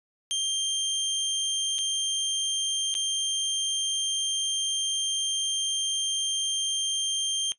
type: tone with dropouts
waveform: sawtooth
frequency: 3174 Hz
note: G7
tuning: 21 cents sharp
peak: -21 dBFS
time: 0.31-7.52 s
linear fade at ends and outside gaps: 0 ms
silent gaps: 1.783-1.788 / 2.941-2.951 s
effects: noise-tail reverb RT60 0.1 s tail -17 dB re dry + resampled to 24000 Hz